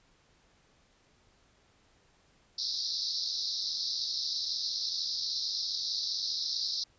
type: band-pass noise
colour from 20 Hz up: pink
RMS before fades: -34 dBFS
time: 2.58-6.84 s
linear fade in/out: 5 ms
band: 3900 to 5500 Hz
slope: 96 dB/octave
effects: pink hiss -66 dBFS RMS until 6.98 s + resampled to 16000 Hz